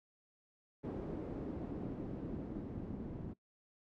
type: noise with low-pass filter sweep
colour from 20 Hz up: white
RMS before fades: -43 dBFS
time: 0.83-3.34 s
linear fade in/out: 20 ms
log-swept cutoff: 360 to 240 Hz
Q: 1.5
effects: noise-tail reverb RT60 0.1 s tail -20 dB re dry